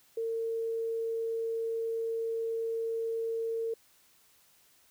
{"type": "tone", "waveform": "sine", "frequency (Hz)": 454.6, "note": "A#4", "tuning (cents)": -43, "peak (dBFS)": -30, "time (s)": [0.17, 3.74], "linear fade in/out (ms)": 5, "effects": ["white hiss -64 dBFS RMS until 4.9 s"]}